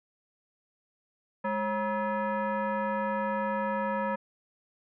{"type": "tone with frequency modulation", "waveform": "sine", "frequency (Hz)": 207.7, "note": "G#3", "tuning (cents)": 0, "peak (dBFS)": -27, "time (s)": [1.44, 4.16], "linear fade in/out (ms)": 10, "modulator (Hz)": 750, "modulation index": 1.6, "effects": []}